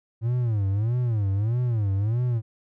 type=tone with vibrato; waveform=triangle; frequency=110 Hz; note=A2; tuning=in tune; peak=-19 dBFS; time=0.21-2.42 s; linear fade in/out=50 ms; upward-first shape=sine; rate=1.6 Hz; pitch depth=220 cents each way; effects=none